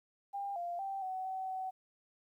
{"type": "tone with pitch steps", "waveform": "sine", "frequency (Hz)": [799, 695, 781, 751, 758, 754], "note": ["G5", "F5", "G5", "F#5", "F#5", "F#5"], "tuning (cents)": [33, -9, -7, 26, 42, 32], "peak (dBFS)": -36, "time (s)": [0.33, 1.71], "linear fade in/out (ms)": 20, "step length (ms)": 230, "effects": ["12-bit"]}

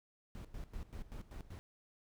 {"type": "noise with tremolo", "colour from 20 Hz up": "brown", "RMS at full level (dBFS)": -45, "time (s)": [0.35, 1.59], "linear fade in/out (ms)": 0, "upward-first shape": "square", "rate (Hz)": 5.2, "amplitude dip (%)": 80, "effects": []}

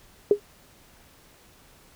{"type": "tone with exponential decay", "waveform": "sine", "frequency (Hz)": 411, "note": "G#4", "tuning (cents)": -18, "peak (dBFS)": -10, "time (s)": [0.31, 0.4], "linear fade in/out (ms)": 2, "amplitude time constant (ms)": 18, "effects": ["pink hiss -55 dBFS RMS until 1.95 s"]}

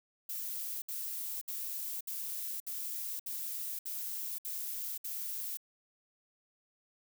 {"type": "noise bursts", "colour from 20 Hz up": "violet", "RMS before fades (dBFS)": -39, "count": 9, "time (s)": [0.29, 5.572], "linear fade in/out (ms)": 5, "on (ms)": 530, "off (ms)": 64, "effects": []}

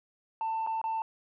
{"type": "tone with dropouts", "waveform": "sine", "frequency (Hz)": 892, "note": "A5", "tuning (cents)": 23, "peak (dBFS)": -27, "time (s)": [0.41, 1.02], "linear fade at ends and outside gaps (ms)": 1, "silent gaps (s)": [[0.665, 0.672], [0.815, 0.84]], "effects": ["tanh soft clip ceiling -27 dBFS"]}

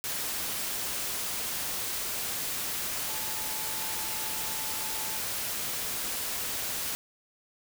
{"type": "tone in noise", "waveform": "sine", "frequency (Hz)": 872, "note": "A5", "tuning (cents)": -16, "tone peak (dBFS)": -44, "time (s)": [3.09, 5.19], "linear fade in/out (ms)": 0, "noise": "white", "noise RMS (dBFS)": -33, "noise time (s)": [0.04, 6.95], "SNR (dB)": -14, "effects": []}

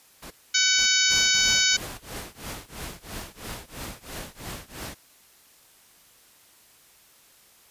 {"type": "noise bursts", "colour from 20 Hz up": "pink", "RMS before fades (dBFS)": -41, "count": 5, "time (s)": [0.22, 2.535], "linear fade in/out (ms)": 10, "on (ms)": 87, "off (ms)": 470}
{"type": "harmonic tone", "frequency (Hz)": 753, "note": "F#5", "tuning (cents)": 30, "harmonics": [2, 3, 4, 5, 6, 7, 8, 9], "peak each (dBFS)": [-27, -27, -27, -27, -27, -27, -27, -27], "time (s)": [0.54, 1.77], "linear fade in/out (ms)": 10}
{"type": "noise with tremolo", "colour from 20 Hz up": "pink", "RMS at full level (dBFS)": -34, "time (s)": [1.09, 4.95], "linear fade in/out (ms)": 20, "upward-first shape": "triangle", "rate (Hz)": 3, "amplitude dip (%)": 100}
{"effects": ["white hiss -56 dBFS RMS until 7.7 s", "resampled to 32000 Hz"]}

